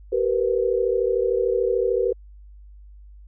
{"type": "tone cluster", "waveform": "sine", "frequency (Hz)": [386.5, 465.5, 498.9], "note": ["G4", "A#4", "B4"], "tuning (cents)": [-24, -2, 17], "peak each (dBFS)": -23, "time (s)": [0.12, 2.13], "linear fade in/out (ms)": 10, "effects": ["added 50 Hz sine -42 dBFS peak until 3.27 s"]}